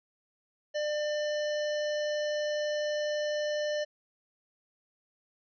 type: harmonic tone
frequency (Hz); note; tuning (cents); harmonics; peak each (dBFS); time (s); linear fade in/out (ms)
598; D5; +31; 1 / 3 / 5 / 7 / 9 / 10; -29 / -39 / -43 / -46 / -48 / -49; 0.74-3.85; 20
effects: none